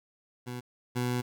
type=tone pair in turn; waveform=20% pulse; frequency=123.47 / 123.47 Hz; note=B2 / B2; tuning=0 / 0 cents; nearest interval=unison; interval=0 cents; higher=neither; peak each=-31 / -23 dBFS; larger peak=second; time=0.46-0.61 / 0.95-1.22 s; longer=second; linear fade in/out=20 ms; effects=10-bit